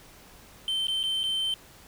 triangle tone with dropouts, 3100 Hz, G7, 20 cents flat, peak -24 dBFS, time 0.68-1.54 s, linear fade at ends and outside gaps 1 ms, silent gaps 0.87-0.882 / 1.031-1.037 / 1.233-1.238 s, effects pink hiss -52 dBFS RMS until 1.87 s

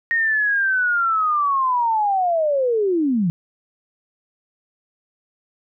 sine linear sweep, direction down, 1864.7 to 158.9 Hz, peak -16 dBFS, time 0.11-3.3 s, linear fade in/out 0 ms, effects none

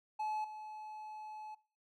triangle tone with level steps, 858 Hz, A5, 44 cents flat, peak -33 / -43 dBFS, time 0.19-1.55 s, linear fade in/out 10 ms, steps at 0.44 s, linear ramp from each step 5 ms, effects noise-tail reverb RT60 0.4 s tail -22 dB re dry

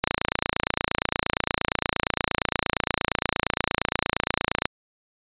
click train, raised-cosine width 0.3 ms, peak -4 dBFS, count 133, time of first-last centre 0.04-4.655 s, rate 28.6 Hz, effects resampled to 8000 Hz

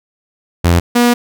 sawtooth tone pair in turn, 86.1 / 240.9 Hz, F2 / B3, -24 / -43 cents, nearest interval octave + tritone, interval 1781 cents, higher second, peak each -4 dBFS, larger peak neither, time 0.64-0.8 / 0.95-1.14 s, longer second, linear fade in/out 10 ms, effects none

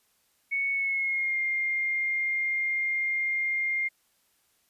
sine tone with pitch glide, 2216 to 2116 Hz, C#7 to C7, -1 to +19 cents, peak -25 dBFS, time 0.51-3.89 s, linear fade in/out 20 ms, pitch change -80 cents, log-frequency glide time 0.72-1.38 s, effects white hiss -69 dBFS RMS until 4.69 s + resampled to 32000 Hz

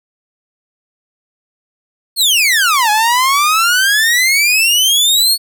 sawtooth exponential two-way sweep, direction down then up, 4435 to 830.6 to 4435 Hz, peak -6 dBFS, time 2.16-5.38 s, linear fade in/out 50 ms, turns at 2.9 s, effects none

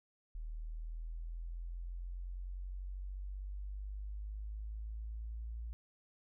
sine exponential sweep, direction up, 39.01 to 57 Hz, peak -40 dBFS, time 0.35-5.73 s, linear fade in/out 0 ms, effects none

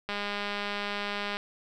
click train, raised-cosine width 0.3 ms, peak -17 dBFS, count 262, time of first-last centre 0.09-1.369 s, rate 204 Hz, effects none

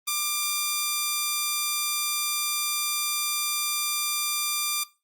5% pulse tone, 1190 Hz, D6, 22 cents sharp, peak -13 dBFS, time 0.07-4.84 s, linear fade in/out 10 ms, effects noise-tail reverb RT60 0.3 s tail -20 dB re dry + Opus 32 kbps

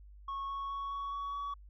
sine tone with pitch steps, 1100 / 1106.4 / 1112.8 / 1119.2 / 1125.7 / 1132.2 Hz, C#6 / C#6 / C#6 / C#6 / C#6 / C#6, -14 / -4 / +6 / +16 / +26 / +36 cents, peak -33 dBFS, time 0.28-1.54 s, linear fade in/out 5 ms, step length 210 ms, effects tanh soft clip ceiling -35 dBFS + added 50 Hz sine -51 dBFS peak until 1.69 s

